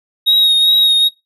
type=tone with vibrato; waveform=triangle; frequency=3769 Hz; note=A#7; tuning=18 cents sharp; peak=-7 dBFS; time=0.26-1.09 s; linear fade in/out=20 ms; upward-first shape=triangle; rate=2.5 Hz; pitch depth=31 cents each way; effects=noise-tail reverb RT60 0.2 s tail -20 dB re dry